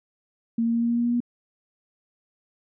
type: tone with pitch steps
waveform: sine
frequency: 230 / 231.5 / 232.9 / 234.4 / 235.9 / 237.4 / 238.9 / 240.5 Hz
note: A#3 / A#3 / A#3 / A#3 / A#3 / A#3 / A#3 / B3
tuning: -23 / -12 / -1 / +10 / +21 / +32 / +43 / -46 cents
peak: -20 dBFS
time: 0.58-1.204 s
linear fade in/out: 5 ms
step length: 78 ms
effects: none